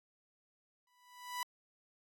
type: tone with exponential growth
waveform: sawtooth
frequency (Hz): 987.8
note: B5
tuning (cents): 0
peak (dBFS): -31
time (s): 0.87-1.43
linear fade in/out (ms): 2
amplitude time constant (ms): 120
effects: AAC 64 kbps